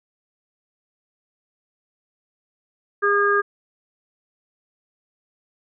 harmonic tone, 406.4 Hz, G#4, 38 cents flat, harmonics 1 / 3 / 4, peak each -20 / -20 / -20 dBFS, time 3.02-3.42 s, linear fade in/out 20 ms, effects none

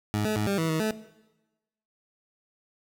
20% pulse tone with pitch steps, 105.1 / 214.5 / 105.6 / 198.8 / 162.5 / 158.9 / 217 Hz, G#2 / A3 / G#2 / G3 / E3 / D#3 / A3, +21 / -44 / +29 / +25 / -24 / +37 / -24 cents, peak -20 dBFS, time 0.14-0.91 s, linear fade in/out 0 ms, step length 110 ms, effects noise-tail reverb RT60 1.0 s tail -17 dB re dry

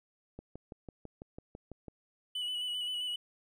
click train, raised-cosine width 2 ms, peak -31 dBFS, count 10, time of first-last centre 0.39-1.883 s, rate 6.03 Hz
triangle tone with vibrato, 2960 Hz, F#7, in tune, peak -32 dBFS, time 2.35-3.16 s, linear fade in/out 5 ms, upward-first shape square, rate 7.6 Hz, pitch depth 23 cents each way
effects none

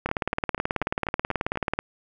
two click trains, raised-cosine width 0.5 ms, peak -17 / -9 dBFS, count 7 / 33, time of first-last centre 0.09-1.557 / 0.06-1.79 s, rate 4.09 / 18.5 Hz, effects none

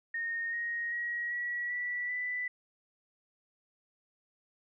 sine tone with pitch steps, 1847 / 1873.9 / 1901.1 / 1928.8 / 1956.8 / 1985.3 Hz, A#6 / A#6 / A#6 / B6 / B6 / B6, -16 / +9 / +34 / -41 / -16 / +9 cents, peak -32 dBFS, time 0.14-2.48 s, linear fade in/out 5 ms, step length 390 ms, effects none

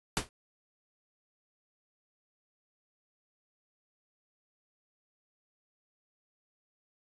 pink noise with exponential decay, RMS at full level -25 dBFS, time 0.17-0.29 s, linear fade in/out 0 ms, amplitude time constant 25 ms, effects resampled to 24000 Hz

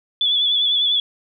sine tone with vibrato, 3427 Hz, A7, 46 cents flat, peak -15 dBFS, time 0.21-1 s, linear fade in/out 2 ms, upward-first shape sine, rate 10 Hz, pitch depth 43 cents each way, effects none

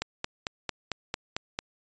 click train, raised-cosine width 0.2 ms, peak -12 dBFS, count 8, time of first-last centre 0.02-1.59 s, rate 4.46 Hz, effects resampled to 16000 Hz

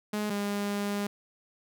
sawtooth tone pair in turn, 209.9 / 203.3 Hz, G#3 / G#3, +19 / -37 cents, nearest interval minor second, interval 56 cents, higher first, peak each -25 dBFS, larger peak neither, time 0.13-0.3 / 0.3-1.07 s, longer second, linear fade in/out 5 ms, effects none

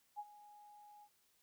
sine tone with ADSR envelope, 830.6 Hz, G#5, in tune, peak -40 dBFS, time 0.16-1.09 s, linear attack 32 ms, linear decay 45 ms, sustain -17 dB, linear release 59 ms, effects white hiss -75 dBFS RMS until 1.42 s

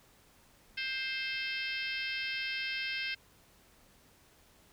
harmonic tone, 525 Hz, C5, 6 cents sharp, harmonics 3 / 4 / 5 / 6 / 7 / 8 / 9 / 10, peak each -40 / -39 / -39 / -42 / -48 / -47 / -47 / -46 dBFS, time 0.77-3.15 s, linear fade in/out 10 ms, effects pink hiss -63 dBFS RMS until 4.72 s

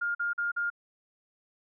sine tone bursts, 1411 Hz, F6, 17 cents sharp, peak -27 dBFS, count 4, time 0.01-0.702 s, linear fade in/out 10 ms, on 140 ms, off 44 ms, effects none

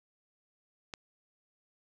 click, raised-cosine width 0.2 ms, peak -22 dBFS, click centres 0.938 s, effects none

